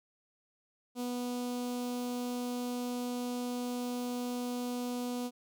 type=tone with notch filter; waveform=sawtooth; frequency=245.5 Hz; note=B3; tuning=10 cents flat; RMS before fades=-36 dBFS; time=0.95-5.31 s; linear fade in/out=50 ms; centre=1800 Hz; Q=0.79; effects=none